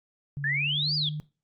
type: tone with pitch glide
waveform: sine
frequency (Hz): 141.8 to 151.1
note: C#3 to D3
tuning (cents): +40 to +50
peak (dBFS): -30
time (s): 0.37-1.2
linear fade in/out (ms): 0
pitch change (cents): +110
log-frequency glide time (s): 0.53-0.97
type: exponential two-way sweep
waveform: sine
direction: up then down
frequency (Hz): 1682 to 4978 to 3227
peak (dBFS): -25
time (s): 0.44-1.09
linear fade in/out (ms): 2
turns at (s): 0.95
effects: noise-tail reverb RT60 0.3 s tail -18 dB re dry + Opus 48 kbps